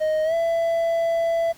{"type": "tone with pitch glide", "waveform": "triangle", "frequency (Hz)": [622.3, 667], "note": ["D#5", "E5"], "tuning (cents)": [0, 20], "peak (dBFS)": -17, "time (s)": [0, 1.53], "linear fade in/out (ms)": 20, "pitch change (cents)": 120, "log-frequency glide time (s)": [0.24, 0.34], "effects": ["pink hiss -50 dBFS RMS until 1.57 s"]}